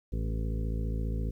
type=harmonic tone with a mistuned harmonic; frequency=54.8 Hz; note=A1; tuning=6 cents flat; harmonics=1 / 2 / 3 / 4 / 5 / 7 / 8 / 9; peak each=-30 / -36 / -40 / -42 / -44 / -47 / -48 / -49 dBFS; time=0.12-1.31 s; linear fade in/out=10 ms; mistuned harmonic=5; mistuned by=+21 cents; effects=11-bit